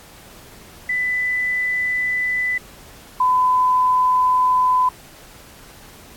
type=tone pair in turn; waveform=sine; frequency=1995 / 1008.2 Hz; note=B6 / B5; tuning=+17 / +35 cents; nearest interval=octave; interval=1182 cents; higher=first; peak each=-18 / -13 dBFS; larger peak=second; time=0.89-2.58 / 3.2-4.89 s; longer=neither; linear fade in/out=5 ms; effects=pink hiss -44 dBFS RMS until 6.16 s + AAC 64 kbps